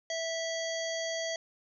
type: harmonic tone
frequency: 656 Hz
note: E5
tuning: 9 cents flat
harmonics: 1 / 3 / 5 / 7 / 9 / 10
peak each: -34 / -39 / -41 / -42 / -44 / -44 dBFS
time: 0.1-1.36 s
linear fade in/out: 2 ms
effects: none